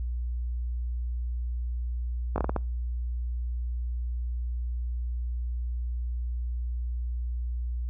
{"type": "slowing click train", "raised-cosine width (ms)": 1, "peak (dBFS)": -13, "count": 6, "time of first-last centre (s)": [2.36, 2.563], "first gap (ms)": 20, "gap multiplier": 1.36, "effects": ["noise-tail reverb RT60 0.3 s tail -26 dB re dry", "added 60 Hz sine -28 dBFS peak until 7.89 s"]}